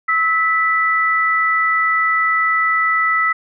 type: tone pair together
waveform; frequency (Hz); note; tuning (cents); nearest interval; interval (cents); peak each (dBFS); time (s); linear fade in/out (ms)
sine; 1300 / 1975.5; E6 / B6; -24 / 0; perfect fifth; 724; -16; 0.08-3.33; 10
effects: none